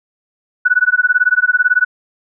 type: tone with tremolo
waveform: sine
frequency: 1480 Hz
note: F#6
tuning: in tune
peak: -6 dBFS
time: 0.65-1.85 s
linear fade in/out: 10 ms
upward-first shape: sine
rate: 18 Hz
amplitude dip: 100%
effects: none